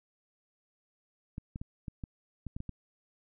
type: clicks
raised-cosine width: 5 ms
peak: -26 dBFS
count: 9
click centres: 1.381 / 1.559 / 1.615 / 1.882 / 2.038 / 2.467 / 2.565 / 2.604 / 2.693 s
effects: none